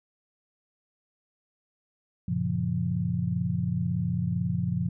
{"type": "chord", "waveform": "sine", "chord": "Gb major seventh", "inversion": "none", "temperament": "equal with one note detuned", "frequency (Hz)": [93.63, 116.54, 138.59, 174.61], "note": ["Gb2", "Bb2", "Db3", "F3"], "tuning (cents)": [21, 0, 0, 0], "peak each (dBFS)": [-33, -31, -32, -28], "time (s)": [2.28, 4.89], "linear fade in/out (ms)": 5, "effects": []}